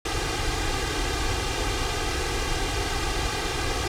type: noise with comb filter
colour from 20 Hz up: pink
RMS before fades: -26 dBFS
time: 0.05-3.88 s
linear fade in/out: 5 ms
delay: 2.5 ms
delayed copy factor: +0.85
effects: low-pass 7000 Hz 12 dB/octave